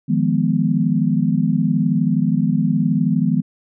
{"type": "chord", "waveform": "sine", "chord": "F half-diminished seventh", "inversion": "third", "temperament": "equal", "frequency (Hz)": [155.56, 174.61, 207.7, 246.9], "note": ["Eb3", "F3", "Ab3", "Cb4"], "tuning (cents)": [0, 0, 0, 0], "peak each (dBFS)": -20, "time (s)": [0.08, 3.42], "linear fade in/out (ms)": 20, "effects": []}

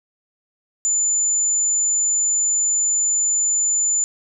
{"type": "tone", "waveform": "sine", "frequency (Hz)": 7040, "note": "A8", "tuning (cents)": 0, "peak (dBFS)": -16, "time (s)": [0.85, 4.04], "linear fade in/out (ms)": 0, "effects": []}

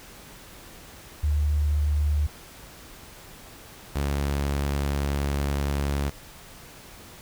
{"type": "tone pair in turn", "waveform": ["sine", "sawtooth"], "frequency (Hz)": [74.3, 70.66], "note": ["D2", "C#2"], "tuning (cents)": [21, 34], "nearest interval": "minor second", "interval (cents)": 87, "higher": "first", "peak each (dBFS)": -20, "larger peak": "neither", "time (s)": [[1.23, 2.27], [3.95, 6.1]], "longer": "second", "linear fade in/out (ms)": 10, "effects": ["pink hiss -46 dBFS RMS until 7.21 s"]}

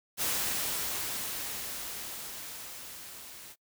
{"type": "noise with level ramp", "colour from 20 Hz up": "white", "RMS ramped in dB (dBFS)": [-30, -48], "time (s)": [0.17, 3.56], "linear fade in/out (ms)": 50, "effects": ["noise-tail reverb RT60 0.1 s tail -24 dB re dry"]}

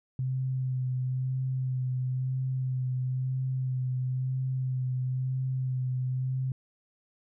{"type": "tone with vibrato", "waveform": "sine", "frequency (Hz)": 129.1, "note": "C3", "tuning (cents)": -23, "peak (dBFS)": -27, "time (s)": [0.19, 6.52], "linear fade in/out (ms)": 2, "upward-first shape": "sine", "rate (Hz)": 1, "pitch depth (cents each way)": 20, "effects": []}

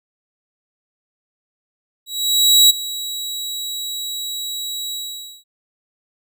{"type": "tone with ADSR envelope", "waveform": "sawtooth", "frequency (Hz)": 3880, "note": "B7", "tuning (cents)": -31, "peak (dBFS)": -4, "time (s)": [2.06, 5.44], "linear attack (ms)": 640, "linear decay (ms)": 14, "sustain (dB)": -17, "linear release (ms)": 510, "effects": []}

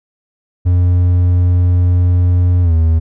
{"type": "tone with pitch glide", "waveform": "triangle", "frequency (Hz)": [89, 81.14], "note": ["F2", "E2"], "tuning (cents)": [33, -27], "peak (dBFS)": -6, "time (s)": [0.65, 3], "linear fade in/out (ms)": 20, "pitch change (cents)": -160, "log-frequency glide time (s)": [2.62, 2.73], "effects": []}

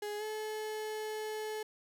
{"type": "tone with pitch glide", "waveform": "35% pulse", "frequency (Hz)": [416.4, 430.8], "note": ["G#4", "A4"], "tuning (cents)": [5, -37], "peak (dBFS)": -35, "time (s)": [0.02, 1.63], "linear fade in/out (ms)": 5, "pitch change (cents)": 58, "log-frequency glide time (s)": [0.18, 0.23], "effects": []}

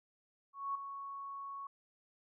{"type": "tone with ADSR envelope", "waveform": "sine", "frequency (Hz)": 1108.7, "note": "C#6", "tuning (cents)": 0, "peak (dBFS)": -33, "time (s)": [0.53, 1.67], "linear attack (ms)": 220, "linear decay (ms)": 6, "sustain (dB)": -9, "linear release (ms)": 3, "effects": []}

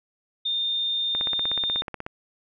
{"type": "tone", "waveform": "sine", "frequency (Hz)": 3628, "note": "A#7", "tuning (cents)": -48, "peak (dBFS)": -23, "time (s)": [0.45, 1.82], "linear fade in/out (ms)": 10}
{"type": "click train", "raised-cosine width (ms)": 0.5, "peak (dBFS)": -17, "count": 16, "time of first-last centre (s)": [1.15, 2.065], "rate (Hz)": 16.4}
{"effects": []}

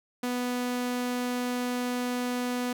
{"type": "tone", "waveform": "sawtooth", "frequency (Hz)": 246.9, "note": "B3", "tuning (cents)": 0, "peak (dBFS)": -24, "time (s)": [0.23, 2.73], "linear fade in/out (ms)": 5, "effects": []}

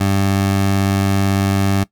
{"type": "tone", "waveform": "20% pulse", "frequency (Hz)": 98, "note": "G2", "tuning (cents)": 0, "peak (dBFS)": -9, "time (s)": [0, 1.84], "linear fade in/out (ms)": 10, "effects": ["noise-tail reverb RT60 0.1 s tail -19 dB re dry"]}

